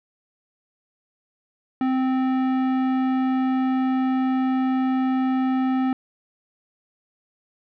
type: tone with tanh clipping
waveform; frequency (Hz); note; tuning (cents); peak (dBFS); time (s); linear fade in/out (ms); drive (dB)
sine; 260.3; C4; -9; -21; 1.81-5.93; 2; 15
effects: none